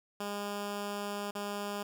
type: tone with dropouts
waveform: 10% pulse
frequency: 203.9 Hz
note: G#3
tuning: 32 cents flat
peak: -27 dBFS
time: 0.2-1.83 s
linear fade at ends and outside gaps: 5 ms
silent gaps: 1.31-1.351 s
effects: none